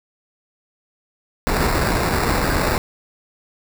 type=noise with sample-and-hold; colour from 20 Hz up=pink; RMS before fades=-19 dBFS; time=1.47-2.78 s; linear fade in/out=0 ms; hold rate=3150 Hz; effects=none